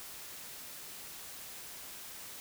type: silence
effects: white hiss -47 dBFS RMS until 2.4 s